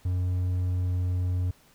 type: tone with pitch glide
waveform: triangle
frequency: 90.6 to 90.03 Hz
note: F#2 to F#2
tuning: -36 to -47 cents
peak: -22 dBFS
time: 0.05-1.51 s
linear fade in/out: 5 ms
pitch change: -11 cents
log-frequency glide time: 0.69-1.24 s
effects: pink hiss -59 dBFS RMS until 1.74 s